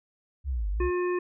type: linear two-way sweep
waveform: sine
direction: down then up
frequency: 72.7 to 47.03 to 71.4 Hz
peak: -26 dBFS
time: 0.44-0.91 s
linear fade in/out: 50 ms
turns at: 0.7 s
type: harmonic tone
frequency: 357.6 Hz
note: F4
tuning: 41 cents sharp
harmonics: 1 / 3 / 5 / 7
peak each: -25 / -35 / -39 / -42 dBFS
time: 0.8-1.19 s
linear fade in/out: 5 ms
effects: none